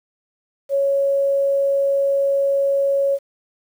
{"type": "tone", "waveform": "sine", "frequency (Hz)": 554.4, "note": "C#5", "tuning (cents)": 0, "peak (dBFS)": -15, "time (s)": [0.69, 3.19], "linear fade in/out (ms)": 50, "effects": ["8-bit"]}